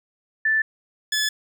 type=tone pair in turn; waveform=sine / 15% pulse; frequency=1760 / 1720.8 Hz; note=A6 / A6; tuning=0 / -39 cents; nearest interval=unison; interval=39 cents; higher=first; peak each=-17 / -14 dBFS; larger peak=second; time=0.45-0.62 / 1.12-1.29 s; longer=neither; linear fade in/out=5 ms; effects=none